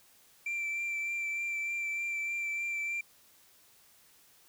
sine tone with vibrato, 2349 Hz, D7, in tune, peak -29 dBFS, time 0.46-3.01 s, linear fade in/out 5 ms, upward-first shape triangle, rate 3.3 Hz, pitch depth 19 cents each way, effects tanh soft clip ceiling -31 dBFS + white hiss -62 dBFS RMS until 4.48 s

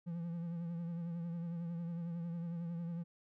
triangle tone with vibrato, 169.7 Hz, F3, 49 cents flat, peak -36 dBFS, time 0.06-3.04 s, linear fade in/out 20 ms, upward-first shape triangle, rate 11 Hz, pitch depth 52 cents each way, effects none

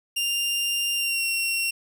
sawtooth tone with pitch glide, 2794 to 2735 Hz, F7 to F7, 0 to -37 cents, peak -20 dBFS, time 0.16-1.71 s, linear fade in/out 10 ms, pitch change -37 cents, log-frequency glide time 0.95-1.24 s, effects none

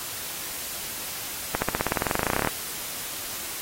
accelerating click train, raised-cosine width 0.5 ms, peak -8 dBFS, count 22, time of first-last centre 1.55-2.473 s, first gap 70 ms, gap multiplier 0.95, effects white hiss -34 dBFS RMS until 3.61 s + AAC 48 kbps

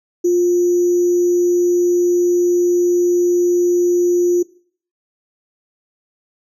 sine tone with sample-and-hold, 352.3 Hz, F4, 15 cents sharp, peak -11 dBFS, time 0.24-4.43 s, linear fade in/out 10 ms, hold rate 6300 Hz, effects noise-tail reverb RT60 0.5 s tail -20 dB re dry + low-pass 10000 Hz 12 dB/octave

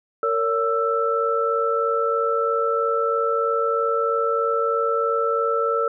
sine tone cluster, 459.9 / 563 / 1326 Hz, A#4 / C#5 / E6, -23 / +27 / +10 cents, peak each -22 / -26 / -22 dBFS, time 0.23-5.88 s, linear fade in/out 2 ms, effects none

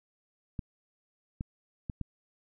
clicks, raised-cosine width 5 ms, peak -22 dBFS, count 4, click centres 0.592 / 1.409 / 1.898 / 2.013 s, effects none

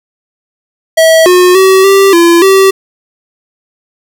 square tone with pitch steps, 647 / 361.4 / 380.4 / 391.5 / 340.2 / 386 Hz, E5 / F#4 / F#4 / G4 / F4 / G4, -32 / -41 / +48 / -2 / -45 / -27 cents, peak -3 dBFS, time 0.97-2.71 s, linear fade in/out 10 ms, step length 290 ms, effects none

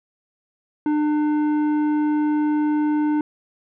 sine tone with tanh clipping, 300 Hz, D4, 37 cents sharp, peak -19 dBFS, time 0.86-3.21 s, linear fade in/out 2 ms, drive 10 dB, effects none

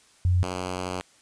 sine / 5% pulse tone pair in turn, 90 / 91.41 Hz, F#2 / F#2, -47 / -20 cents, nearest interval unison, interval 27 cents, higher second, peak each -18 dBFS, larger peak neither, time 0.25-0.43 / 0.43-1.01 s, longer second, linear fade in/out 0 ms, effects white hiss -58 dBFS RMS until 1.21 s + resampled to 22050 Hz

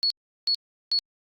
sine tone bursts, 4380 Hz, C#8, 22 cents flat, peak -20 dBFS, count 3, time 0.03-0.989 s, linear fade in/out 0 ms, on 73 ms, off 370 ms, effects Opus 48 kbps

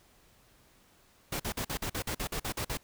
pink noise bursts, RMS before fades -34 dBFS, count 12, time 1.32-2.773 s, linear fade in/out 5 ms, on 78 ms, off 47 ms, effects pink hiss -63 dBFS RMS until 2.83 s

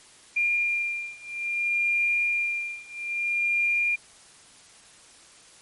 sine beating tone pair, 2400 / 2400.6 Hz, D7 / D7, +37 / +37 cents, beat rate 0.6 Hz, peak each -26 / -27 dBFS, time 0.36-3.96 s, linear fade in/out 10 ms, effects white hiss -52 dBFS RMS until 5.61 s + MP3 48 kbps

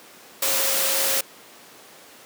sine tone in noise, 542 Hz, C#5, 39 cents flat, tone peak -31 dBFS, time 0.42-1.21 s, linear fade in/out 5 ms, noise white, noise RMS -22 dBFS, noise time 0.42-1.21 s, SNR -12 dB, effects pink hiss -46 dBFS RMS until 2.25 s + high-pass 300 Hz 12 dB/octave

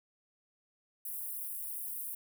white high-pass noise, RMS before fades -40 dBFS, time 1.05-2.15 s, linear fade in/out 5 ms, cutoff 9600 Hz, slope 48 dB/octave, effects none

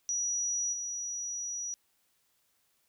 sine tone with level steps, 5830 Hz, F#8, 26 cents flat, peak -29 / -34 dBFS, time 0.09-1.74 s, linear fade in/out 0 ms, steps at 0.72 s, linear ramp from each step 20 ms, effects white hiss -73 dBFS RMS until 2.88 s

